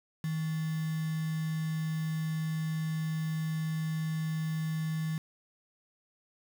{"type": "tone with quantisation", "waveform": "sine", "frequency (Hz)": 158.8, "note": "D#3", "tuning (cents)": 36, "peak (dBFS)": -30, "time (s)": [0.24, 5.18], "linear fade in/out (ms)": 2, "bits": 7, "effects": []}